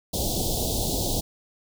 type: band-stop noise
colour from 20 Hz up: pink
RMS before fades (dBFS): -26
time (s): 0.13-1.21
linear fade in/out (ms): 10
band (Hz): 790 to 3400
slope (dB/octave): 48
effects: none